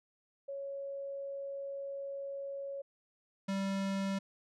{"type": "tone pair in turn", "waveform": ["sine", "square"], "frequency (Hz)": [554.4, 195.05], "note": ["C#5", "G3"], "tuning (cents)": [0, -8], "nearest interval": "octave + tritone", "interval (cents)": 1808, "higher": "first", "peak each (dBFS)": [-38, -33], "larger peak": "second", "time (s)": [[0.48, 2.82], [3.48, 4.19]], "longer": "first", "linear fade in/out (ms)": 10, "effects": ["low-pass 7000 Hz 12 dB/octave"]}